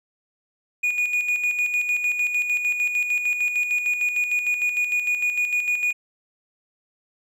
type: tone with tremolo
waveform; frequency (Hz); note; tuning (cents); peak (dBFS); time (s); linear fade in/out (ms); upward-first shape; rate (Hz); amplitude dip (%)
triangle; 2456; D#7; -23; -17; 0.83-5.93; 10; square; 6.6; 50
effects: none